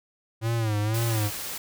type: tone with vibrato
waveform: square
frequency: 110 Hz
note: A2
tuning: in tune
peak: -24 dBFS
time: 0.41-1.31 s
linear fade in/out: 50 ms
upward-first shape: sine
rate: 2 Hz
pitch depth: 100 cents each way
type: noise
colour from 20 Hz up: white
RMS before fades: -34 dBFS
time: 0.94-1.58 s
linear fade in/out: 5 ms
effects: none